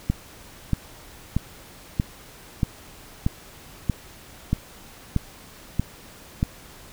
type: click train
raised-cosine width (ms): 5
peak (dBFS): -8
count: 11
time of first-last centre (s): 0.1-6.429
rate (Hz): 1.58
effects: pink hiss -46 dBFS RMS until 6.92 s